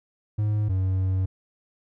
triangle tone pair in turn, 105.7 / 94.17 Hz, G#2 / F#2, +31 / +31 cents, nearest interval major second, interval 200 cents, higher first, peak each -19 dBFS, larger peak neither, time 0.38-0.69 / 0.69-1.26 s, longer second, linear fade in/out 10 ms, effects none

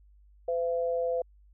sine tone pair together, 508 / 678.1 Hz, B4 / E5, +49 / +49 cents, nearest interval perfect fourth, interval 500 cents, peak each -27 / -33 dBFS, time 0.48-1.22 s, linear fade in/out 5 ms, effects added 50 Hz sine -55 dBFS peak until 1.53 s

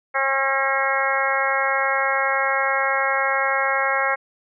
harmonic tone, 270.6 Hz, C#4, 42 cents flat, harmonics 2 / 3 / 4 / 5 / 6 / 7 / 8, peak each -26 / -26 / -26 / -26 / -26 / -26 / -26 dBFS, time 0.14-4.16 s, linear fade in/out 20 ms, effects none

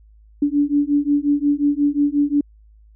sine beating tone pair, 286.2 / 291.8 Hz, D4 / D4, -45 / -11 cents, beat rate 5.6 Hz, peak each -18 dBFS, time 0.42-2.41 s, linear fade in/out 5 ms, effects added 53 Hz sine -46 dBFS peak until 2.95 s

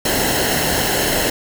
pink noise with comb filter, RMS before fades -18 dBFS, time 0.05-1.3 s, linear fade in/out 5 ms, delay 0.84 ms, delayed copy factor -0.65, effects none

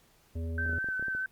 harmonic tone, 82.41 Hz, E2, in tune, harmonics 1 / 3 / 5 / 7, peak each -32 / -42 / -46 / -49 dBFS, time 0.35-0.79 s, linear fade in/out 10 ms
sine tone with vibrato, 1537 Hz, G6, 35 cents flat, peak -30 dBFS, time 0.58-1.26 s, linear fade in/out 2 ms, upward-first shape triangle, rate 4.6 Hz, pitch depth 29 cents each way
clicks, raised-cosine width 2 ms, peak -31 dBFS, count 10, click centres 0.66 / 0.695 / 0.732 / 0.786 / 0.844 / 0.887 / 0.996 / 1.026 / 1.083 / 1.15 s
effects pink hiss -64 dBFS RMS until 1.31 s + Opus 48 kbps

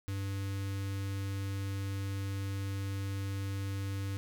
square tone with notch filter, 98 Hz, G2, in tune, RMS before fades -36 dBFS, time 0.08-4.17 s, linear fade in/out 0 ms, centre 730 Hz, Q 0.97, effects none

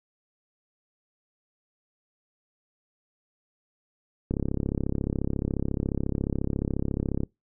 click train, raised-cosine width 3 ms, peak -14 dBFS, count 101, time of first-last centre 4.31-7.234 s, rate 34.2 Hz, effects noise-tail reverb RT60 0.2 s tail -25 dB re dry

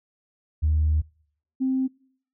sine tone pair in turn, 77 / 262 Hz, D#2 / C4, -17 / +2 cents, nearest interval octave + major sixth, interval 2119 cents, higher second, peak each -17 / -20 dBFS, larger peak first, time 0.62-1.02 / 1.6-1.88 s, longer first, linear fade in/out 20 ms, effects noise-tail reverb RT60 0.6 s tail -25 dB re dry + tanh soft clip ceiling -14 dBFS

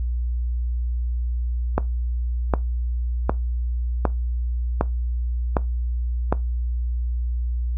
click train, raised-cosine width 1 ms, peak -4 dBFS, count 7, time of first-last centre 1.78-6.325 s, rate 1.32 Hz, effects noise-tail reverb RT60 0.2 s tail -19 dB re dry + added 60 Hz sine -21 dBFS peak until 7.77 s

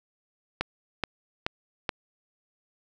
click train, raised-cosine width 0.3 ms, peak -10 dBFS, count 4, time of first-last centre 0.61-1.892 s, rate 2.34 Hz, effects none

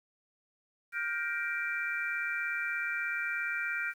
sine chord, G minor seventh, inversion third, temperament just, 1411.2 / 1568 / 1881.6 / 2352 Hz, F6 / G6 / Bb6 / D7, +18 / 0 / +16 / +2 cents, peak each -35 / -37 / -40 / -36 dBFS, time 0.92-3.94 s, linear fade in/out 50 ms, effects 10-bit

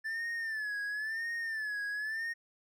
triangle tone with vibrato, 1753 Hz, A6, 7 cents flat, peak -32 dBFS, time 0.04-2.34 s, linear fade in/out 20 ms, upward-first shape sine, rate 0.97 Hz, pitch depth 100 cents each way, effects none

